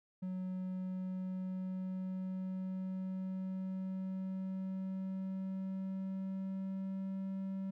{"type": "tone with pitch glide", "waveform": "triangle", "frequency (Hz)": [185, 192.3], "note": ["F#3", "G3"], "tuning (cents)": [0, -33], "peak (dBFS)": -35, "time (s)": [0.22, 7.71], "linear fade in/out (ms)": 10, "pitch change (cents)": 67, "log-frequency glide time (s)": [0.42, 7.31], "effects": []}